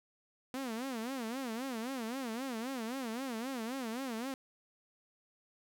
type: tone with vibrato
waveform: sawtooth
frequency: 245 Hz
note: B3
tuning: 14 cents flat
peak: -33 dBFS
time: 0.54-4.34 s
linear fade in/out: 0 ms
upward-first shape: sine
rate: 3.8 Hz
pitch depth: 190 cents each way
effects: none

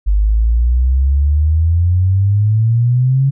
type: exponential sweep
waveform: sine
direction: up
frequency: 49.32 to 138.59 Hz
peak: -9 dBFS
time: 0.06-3.31 s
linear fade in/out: 20 ms
effects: none

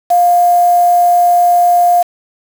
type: tone with quantisation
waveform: sine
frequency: 704 Hz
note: F5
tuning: 14 cents sharp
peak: -6 dBFS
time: 0.1-2.03 s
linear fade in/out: 10 ms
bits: 4
effects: none

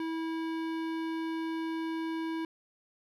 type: tone with hard clipping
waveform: sine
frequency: 325.1 Hz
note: E4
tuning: 24 cents flat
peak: -34 dBFS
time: 0-2.45 s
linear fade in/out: 2 ms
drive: 17 dB
effects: none

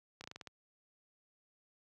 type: slowing click train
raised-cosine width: 0.2 ms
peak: -29 dBFS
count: 7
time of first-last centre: 0.21-0.473 s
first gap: 30 ms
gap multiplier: 1.15
effects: high-pass 80 Hz 12 dB/octave

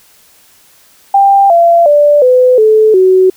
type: tone with pitch steps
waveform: sine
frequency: 792 / 681.6 / 586.5 / 504.7 / 434.3 / 373.8 Hz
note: G5 / F5 / D5 / B4 / A4 / F#4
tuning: +18 / -42 / -2 / +38 / -23 / +18 cents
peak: -3 dBFS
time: 1.14-3.3 s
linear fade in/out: 5 ms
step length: 360 ms
effects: white hiss -45 dBFS RMS until 3.36 s

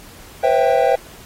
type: chord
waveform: triangle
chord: C major seventh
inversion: third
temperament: equal with one note detuned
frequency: 493.9 / 536.7 / 659.3 / 784 Hz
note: B4 / C5 / E5 / G5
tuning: 0 / +44 / 0 / 0 cents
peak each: -16 dBFS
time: 0.43-0.96 s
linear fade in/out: 10 ms
effects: pink hiss -42 dBFS RMS until 1.25 s + AAC 48 kbps

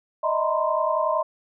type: tone cluster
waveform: sine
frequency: 609 / 640 / 930 / 995 / 1045 Hz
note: D#5 / D#5 / A#5 / B5 / C6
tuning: -37 / +49 / -4 / +13 / -2 cents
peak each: -26 / -25 / -29 / -32 / -25 dBFS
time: 0.23-1.23 s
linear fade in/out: 10 ms
effects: none

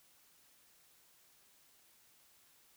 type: silence
effects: white hiss -67 dBFS RMS until 2.76 s

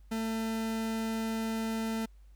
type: tone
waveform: 40% pulse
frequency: 223.3 Hz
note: A3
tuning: 26 cents sharp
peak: -30 dBFS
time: 0.11-2.06 s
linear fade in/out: 10 ms
effects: added 50 Hz sine -52 dBFS peak until 2.35 s + pink hiss -73 dBFS RMS until 2.35 s

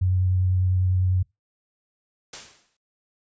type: tone with vibrato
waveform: sine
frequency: 92.2 Hz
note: F#2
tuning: 6 cents flat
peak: -18 dBFS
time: 0.01-1.23 s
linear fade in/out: 10 ms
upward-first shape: sine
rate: 10 Hz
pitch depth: 14 cents each way
type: noise with exponential decay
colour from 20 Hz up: white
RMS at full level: -33 dBFS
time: 2.33-2.77 s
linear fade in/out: 5 ms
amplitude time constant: 94 ms
effects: noise-tail reverb RT60 0.2 s tail -25 dB re dry + resampled to 16000 Hz

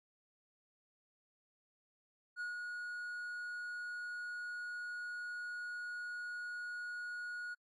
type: tone with ADSR envelope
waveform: triangle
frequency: 1450 Hz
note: F#6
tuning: 35 cents flat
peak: -36 dBFS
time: 2.36-7.55 s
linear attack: 46 ms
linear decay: 140 ms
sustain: -3 dB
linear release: 19 ms
effects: AAC 32 kbps

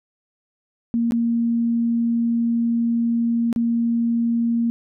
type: tone with dropouts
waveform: sine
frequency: 233.1 Hz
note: A#3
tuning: in tune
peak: -17 dBFS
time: 0.94-4.7 s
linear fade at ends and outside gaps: 0 ms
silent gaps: 1.109-1.121 / 3.528-3.561 s
effects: none

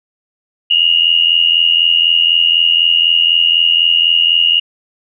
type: tone pair together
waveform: sine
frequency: 2822 / 2906 Hz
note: F7 / F#7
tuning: +17 / -32 cents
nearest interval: minor second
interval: 51 cents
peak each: -11 dBFS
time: 0.7-4.6 s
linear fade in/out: 10 ms
effects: none

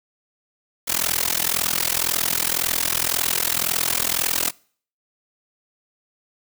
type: noise with amplitude modulation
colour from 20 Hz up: white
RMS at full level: -18 dBFS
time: 0.87-4.51 s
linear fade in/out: 20 ms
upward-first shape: sine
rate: 41.9 Hz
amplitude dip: 100%
effects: noise-tail reverb RT60 0.5 s tail -25 dB re dry

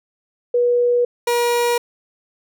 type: tone pair in turn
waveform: sine / 30% pulse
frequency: 484.9 / 478.2 Hz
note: B4 / A#4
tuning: -32 / +44 cents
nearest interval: unison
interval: 24 cents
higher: first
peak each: -13 / -13 dBFS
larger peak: neither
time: 0.54-1.05 / 1.27-1.78 s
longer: neither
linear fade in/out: 5 ms
effects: none

